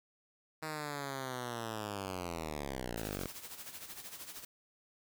5% pulse linear sweep, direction down, 158.3 to 43.65 Hz, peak -27 dBFS, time 0.62-3.27 s, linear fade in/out 10 ms
white noise with tremolo, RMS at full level -45 dBFS, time 2.97-4.45 s, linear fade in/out 5 ms, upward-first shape sine, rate 13 Hz, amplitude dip 65%
effects none

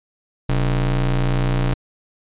square ring-modulated tone, 79 Hz, D#2, 27 cents sharp, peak -14 dBFS, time 0.49-1.74 s, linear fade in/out 5 ms, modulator 49.3 Hz, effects resampled to 8000 Hz

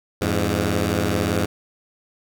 10% pulse beating tone pair, 84.9 / 102.9 Hz, F2 / G#2, -48 / -16 cents, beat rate 18 Hz, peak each -14 dBFS, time 0.21-1.46 s, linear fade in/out 10 ms, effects none

